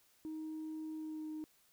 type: tone with pitch glide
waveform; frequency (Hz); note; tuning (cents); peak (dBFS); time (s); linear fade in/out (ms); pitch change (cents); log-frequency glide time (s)
sine; 313.6 to 309.8; D#4 to D#4; +14 to -7; -39; 0.25-1.44; 0; -21; 0.94-1.28
effects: tanh soft clip ceiling -38 dBFS + white hiss -70 dBFS RMS until 1.72 s